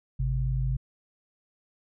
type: tone pair together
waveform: sine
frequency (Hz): 52.17 / 130.81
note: G#1 / C3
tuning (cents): +9 / 0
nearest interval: octave + major third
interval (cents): 1591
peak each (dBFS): -27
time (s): 0.19-0.77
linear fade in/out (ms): 10
effects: none